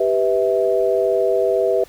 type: chord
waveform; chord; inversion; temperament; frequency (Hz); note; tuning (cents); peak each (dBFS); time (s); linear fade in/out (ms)
sine; E minor; first; equal with one note detuned; 392 / 493.9 / 650.9; G4 / B4 / E5; 0 / 0 / -22; -19; 0-1.84; 5
effects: pink hiss -47 dBFS RMS until 1.88 s